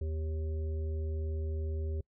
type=harmonic tone; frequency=78.5 Hz; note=D#2; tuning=16 cents sharp; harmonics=1 / 3 / 5 / 7; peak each=-32 / -51 / -44 / -52 dBFS; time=0.01-2.01 s; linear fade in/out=5 ms; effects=noise-tail reverb RT60 0.1 s tail -26 dB re dry